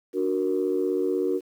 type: chord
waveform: sine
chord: D augmented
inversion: none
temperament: equal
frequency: 293.7 / 370 / 466.2 Hz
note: D4 / F#4 / A#4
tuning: 0 / 0 / 0 cents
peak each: -28 / -24 / -27 dBFS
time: 0.13-1.41 s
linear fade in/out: 50 ms
effects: tanh soft clip ceiling -14 dBFS + 9-bit